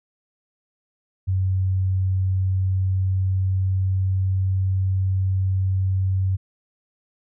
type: tone with pitch glide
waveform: sine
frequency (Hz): 94.2 to 94.86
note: F#2 to F#2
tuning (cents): +32 to +44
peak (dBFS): -18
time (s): 1.27-6.37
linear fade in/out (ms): 20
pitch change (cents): +12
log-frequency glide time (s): 2.12-4.56
effects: none